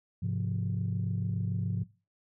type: chord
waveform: sine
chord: F minor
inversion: first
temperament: equal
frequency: 103.83 / 130.81 / 174.61 Hz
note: Ab2 / C3 / F3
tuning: 0 / 0 / 0 cents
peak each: -31 / -34 / -33 dBFS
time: 0.22-1.84 s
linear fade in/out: 10 ms
effects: noise-tail reverb RT60 0.3 s tail -19 dB re dry + tanh soft clip ceiling -22 dBFS